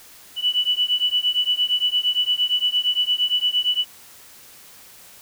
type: beating tone pair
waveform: sine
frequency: 2960 / 2968.7 Hz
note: F#7 / F#7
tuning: 0 / +5 cents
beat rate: 8.7 Hz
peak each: -21 dBFS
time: 0.36-3.85 s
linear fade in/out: 50 ms
effects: white hiss -46 dBFS RMS until 5.21 s